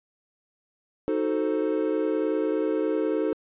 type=chord; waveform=triangle; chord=D# diminished seventh; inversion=none; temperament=equal; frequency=311.1 / 370 / 440 / 523.3 Hz; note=D#4 / F#4 / A4 / C5; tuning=0 / 0 / 0 / 0 cents; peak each=-25 / -29 / -25 / -29 dBFS; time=1.08-3.33 s; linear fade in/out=0 ms; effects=resampled to 8000 Hz